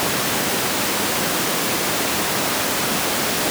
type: high-pass noise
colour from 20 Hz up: pink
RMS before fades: -21 dBFS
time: 0-3.5 s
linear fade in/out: 0 ms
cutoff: 200 Hz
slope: 12 dB/octave
effects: none